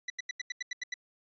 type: tone bursts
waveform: sawtooth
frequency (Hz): 1975.5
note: B6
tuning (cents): 0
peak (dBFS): -29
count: 9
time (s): 0.08-0.941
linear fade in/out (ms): 5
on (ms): 21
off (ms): 84
effects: resampled to 16000 Hz